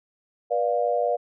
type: tone cluster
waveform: sine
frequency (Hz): 485.6 / 591 / 702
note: B4 / D5 / F5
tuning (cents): -29 / +11 / +9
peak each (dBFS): -25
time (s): 0.5-1.17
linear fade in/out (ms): 20
effects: none